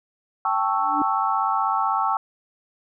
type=chord; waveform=sine; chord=A dominant seventh; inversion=third; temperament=equal; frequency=784 / 880 / 1108.7 / 1318.5 Hz; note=G5 / A5 / C#6 / E6; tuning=0 / 0 / 0 / 0 cents; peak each=-25 dBFS; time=0.45-2.17 s; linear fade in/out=2 ms
type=tone with exponential growth; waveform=sine; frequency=294.1 Hz; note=D4; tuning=3 cents sharp; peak=-20 dBFS; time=0.75-1.02 s; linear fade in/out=2 ms; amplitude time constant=57 ms
effects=none